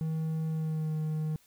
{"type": "tone with pitch glide", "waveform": "triangle", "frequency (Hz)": [159.2, 155.47], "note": ["D#3", "D#3"], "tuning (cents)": [40, -1], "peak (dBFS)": -27, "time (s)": [0.01, 1.36], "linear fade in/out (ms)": 0, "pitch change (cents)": -41, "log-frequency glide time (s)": [0.48, 0.96], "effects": ["white hiss -64 dBFS RMS until 1.46 s"]}